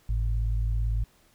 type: tone pair together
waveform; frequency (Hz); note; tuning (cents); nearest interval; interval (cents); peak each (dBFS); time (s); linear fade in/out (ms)
sine; 52.12 / 110; G#1 / A2; +7 / 0; octave + minor second; 1293; -24 / -31; 0.09-1.04; 5
effects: pink hiss -62 dBFS RMS until 1.34 s

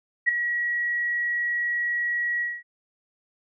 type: tone with ADSR envelope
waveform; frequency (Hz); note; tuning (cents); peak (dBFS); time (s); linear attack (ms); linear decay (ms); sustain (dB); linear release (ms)
sine; 1916; A#6; +47; -14; 0.26-2.63; 25; 10; -9; 220
effects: none

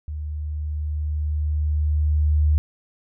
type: tone with level ramp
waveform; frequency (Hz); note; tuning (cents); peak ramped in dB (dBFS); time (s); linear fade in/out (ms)
sine; 75.5; D2; +48; -27 to -14; 0.08-2.58; 0
effects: none

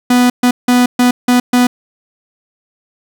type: tone bursts at uneven times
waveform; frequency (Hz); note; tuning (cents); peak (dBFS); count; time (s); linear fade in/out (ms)
45% pulse; 246.9; B3; 0; -7; 6; 0.1-0.3 / 0.43-0.51 / 0.68-0.86 / 0.99-1.11 / 1.28-1.4 / 1.53-1.67; 5
effects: none

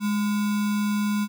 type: tone with sample-and-hold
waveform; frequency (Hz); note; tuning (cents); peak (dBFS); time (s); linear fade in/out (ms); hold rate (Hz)
sine; 207.7; G#3; 0; -21; 0-1.28; 50; 1225
effects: none

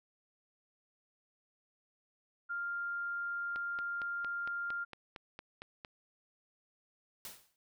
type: tone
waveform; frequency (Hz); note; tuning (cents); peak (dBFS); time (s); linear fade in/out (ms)
sine; 1398; F6; +1; -35; 2.49-4.85; 20
type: click train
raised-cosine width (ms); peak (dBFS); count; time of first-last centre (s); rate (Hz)
0.3; -29; 11; 3.56-5.848; 4.37
type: noise with exponential decay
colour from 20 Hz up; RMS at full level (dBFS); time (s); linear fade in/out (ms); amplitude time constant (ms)
white; -43; 7.25-7.56; 1; 66
effects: none

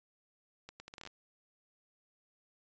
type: accelerating click train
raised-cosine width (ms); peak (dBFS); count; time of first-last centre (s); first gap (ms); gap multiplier
0.2; -30; 10; 0.69-1.073; 110; 0.73
effects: resampled to 16000 Hz

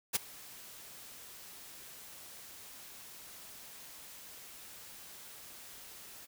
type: noise with ADSR envelope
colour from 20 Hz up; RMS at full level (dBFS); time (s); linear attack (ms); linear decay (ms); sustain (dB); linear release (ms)
white; -28; 0.13-6.27; 27; 15; -23; 30
effects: none

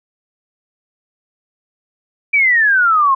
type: exponential sweep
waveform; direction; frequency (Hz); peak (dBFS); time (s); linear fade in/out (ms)
sine; down; 2356 to 1046.5; -9; 2.33-3.15; 10
effects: none

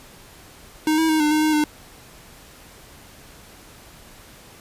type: tone with pitch steps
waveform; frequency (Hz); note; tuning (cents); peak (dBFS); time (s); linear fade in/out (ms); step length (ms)
square; 310.3 / 321.9 / 313.4 / 300.5 / 307.5 / 309.6 / 301.6; D#4 / E4 / D#4 / D4 / D#4 / D#4 / D4; -5 / -41 / +13 / +40 / -20 / -9 / +46; -17; 0.87-1.64; 2; 110
effects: pink hiss -46 dBFS RMS until 4.6 s + resampled to 32000 Hz

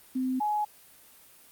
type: tone pair in turn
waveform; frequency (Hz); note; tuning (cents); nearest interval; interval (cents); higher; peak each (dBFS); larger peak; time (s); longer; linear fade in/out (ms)
sine; 257.9 / 840.8; C4 / G#5; -25 / +21; octave + minor sixth; 2046; second; -26 / -25; second; 0.15-0.4 / 0.4-0.65; neither; 10
effects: white hiss -55 dBFS RMS until 1.51 s + Opus 32 kbps

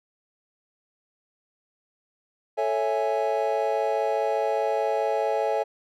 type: chord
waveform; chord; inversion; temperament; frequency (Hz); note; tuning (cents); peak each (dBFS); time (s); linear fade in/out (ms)
triangle; A major seventh; none; equal; 440 / 554.4 / 659.3 / 830.6; A4 / C#5 / E5 / G#5; 0 / 0 / 0 / 0; -26; 2.57-5.64; 20
effects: none

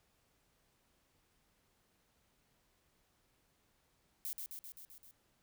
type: noise with echo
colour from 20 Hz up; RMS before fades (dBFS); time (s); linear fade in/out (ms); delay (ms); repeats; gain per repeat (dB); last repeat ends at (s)
violet; -41; 4.25-4.33; 0; 130; 6; -3; 5.11
effects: pink hiss -75 dBFS RMS until 5.42 s

